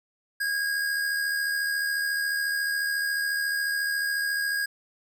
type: tone with amplitude modulation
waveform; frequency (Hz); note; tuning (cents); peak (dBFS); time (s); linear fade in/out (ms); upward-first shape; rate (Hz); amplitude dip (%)
square; 1636; G#6; -26; -24; 0.4-4.66; 10; sine; 74.1; 40
effects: none